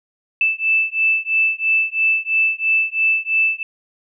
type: beating tone pair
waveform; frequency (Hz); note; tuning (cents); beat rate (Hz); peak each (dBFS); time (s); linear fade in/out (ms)
sine; 2637 / 2640; E7 / E7; 0 / +2; 3; -18; 0.41-3.63; 2
effects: none